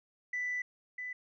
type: tone pair in turn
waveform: sine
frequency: 1984 / 1995.3 Hz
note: B6 / B6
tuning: +7 / +17 cents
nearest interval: unison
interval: 10 cents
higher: second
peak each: -31 / -37 dBFS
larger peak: first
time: 0.33-0.62 / 0.98-1.13 s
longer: first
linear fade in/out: 5 ms
effects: tanh soft clip ceiling -29 dBFS